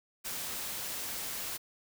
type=noise; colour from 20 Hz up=white; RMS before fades=-38 dBFS; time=0.24-1.58 s; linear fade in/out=20 ms; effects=none